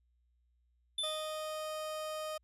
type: tone with exponential decay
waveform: square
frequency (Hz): 3520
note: A7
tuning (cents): 0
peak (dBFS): -32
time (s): 0.98-1.67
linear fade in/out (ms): 5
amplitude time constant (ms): 150
type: tone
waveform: 30% pulse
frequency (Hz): 620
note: D#5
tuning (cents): -6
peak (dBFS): -35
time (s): 1.03-2.38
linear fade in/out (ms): 10
effects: added 60 Hz sine -70 dBFS peak until 2.43 s + resampled to 32000 Hz